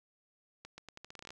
accelerating click train, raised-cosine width 0.2 ms, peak -30 dBFS, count 13, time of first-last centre 0.65-1.305 s, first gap 130 ms, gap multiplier 0.82, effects none

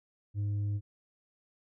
triangle tone with tanh clipping, 102.5 Hz, G#2, 22 cents flat, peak -30 dBFS, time 0.34-0.81 s, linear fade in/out 50 ms, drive 8 dB, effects none

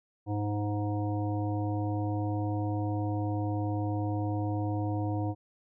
harmonic tone, 103.83 Hz, G#2, in tune, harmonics 1 / 3 / 5 / 7 / 9, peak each -30 / -33 / -41 / -39 / -44 dBFS, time 0.26-5.35 s, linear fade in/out 50 ms, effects none

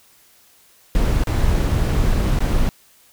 brown noise with dropouts, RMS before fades -17 dBFS, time 0.95-2.69 s, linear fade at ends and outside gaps 0 ms, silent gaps 1.237-1.272 / 2.389-2.405 s, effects white hiss -53 dBFS RMS until 3.12 s

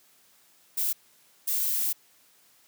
violet noise bursts at uneven times, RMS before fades -27 dBFS, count 2, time 0.77-0.93 / 1.47-1.93 s, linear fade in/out 10 ms, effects white hiss -61 dBFS RMS until 2.67 s + high-pass 100 Hz 12 dB/octave

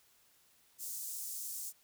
pink high-pass noise, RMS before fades -42 dBFS, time 0.78-1.73 s, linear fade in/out 50 ms, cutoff 6600 Hz, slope 24 dB/octave, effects white hiss -68 dBFS RMS until 1.83 s

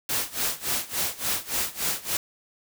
white noise with tremolo, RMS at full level -25 dBFS, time 0.09-2.17 s, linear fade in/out 2 ms, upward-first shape sine, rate 3.5 Hz, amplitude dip 90%, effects none

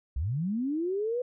sine linear sweep, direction up, 56.7 to 505 Hz, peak -27 dBFS, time 0.16-1.22 s, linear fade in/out 5 ms, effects none

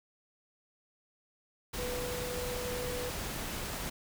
sine tone in noise, 493.9 Hz, B4, in tune, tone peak -37 dBFS, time 1.78-3.1 s, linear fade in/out 10 ms, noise pink, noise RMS -38 dBFS, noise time 1.73-3.9 s, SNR -2 dB, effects none

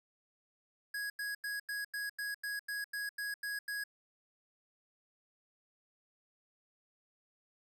square tone bursts, 1661.2 Hz, G#6, in tune, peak -37 dBFS, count 12, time 0.94-3.839 s, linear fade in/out 5 ms, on 160 ms, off 89 ms, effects none

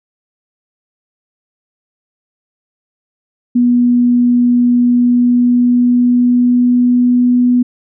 sine tone with pitch glide, 243.3 to 246.3 Hz, B3 to B3, -26 to -5 cents, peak -7 dBFS, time 3.55-7.63 s, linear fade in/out 10 ms, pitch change +21 cents, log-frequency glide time 4.75-7.38 s, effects none

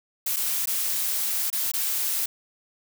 blue noise with dropouts, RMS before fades -26 dBFS, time 0.26-2.26 s, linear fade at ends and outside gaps 5 ms, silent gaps 0.362-0.366 / 0.658-0.672 / 1.502-1.527 / 1.717-1.736 s, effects none

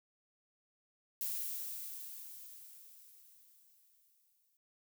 violet noise with exponential decay, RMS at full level -37 dBFS, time 1.21-4.57 s, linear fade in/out 1 ms, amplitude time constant 730 ms, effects none

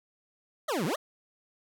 25% pulse exponential two-way sweep, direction down then up, 685 to 143.3 to 685 Hz, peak -24 dBFS, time 0.68-0.96 s, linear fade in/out 10 ms, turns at 0.85 s, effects none

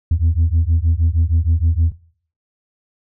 sine beating tone pair, 79.2 / 85.6 Hz, D#2 / F2, +31 / -34 cents, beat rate 6.4 Hz, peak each -14 dBFS, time 0.11-1.92 s, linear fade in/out 5 ms, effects noise-tail reverb RT60 0.5 s tail -18 dB re dry + tanh soft clip ceiling -9 dBFS

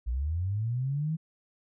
sine linear sweep, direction up, 55 to 163.3 Hz, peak -27 dBFS, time 0.06-1.17 s, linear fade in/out 20 ms, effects none

